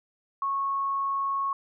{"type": "tone", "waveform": "sine", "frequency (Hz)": 1100, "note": "C#6", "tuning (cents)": -14, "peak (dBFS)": -25, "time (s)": [0.42, 1.53], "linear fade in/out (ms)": 2, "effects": []}